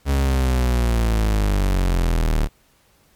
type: linear sweep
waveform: 40% pulse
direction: down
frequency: 70.1 to 36.55 Hz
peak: -15 dBFS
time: 0.05-2.49 s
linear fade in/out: 50 ms
effects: pink hiss -58 dBFS RMS until 3.15 s + MP3 96 kbps